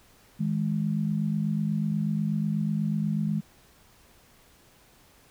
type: tone pair together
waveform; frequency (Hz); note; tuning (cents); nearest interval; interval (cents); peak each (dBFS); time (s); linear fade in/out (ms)
sine; 159.52 / 207.7; D#3 / G#3; +43 / 0; perfect fourth; 457; -27; 0.39-3.41; 20
effects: pink hiss -58 dBFS RMS until 5.3 s